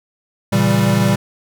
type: chord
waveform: square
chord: A# diminished seventh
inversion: none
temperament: equal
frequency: 116.54 / 138.59 / 164.81 / 196 Hz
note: A#2 / C#3 / E3 / G3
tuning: 0 / 0 / 0 / 0 cents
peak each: -18 / -21 / -22 / -16 dBFS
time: 0.52-1.16 s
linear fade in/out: 10 ms
effects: none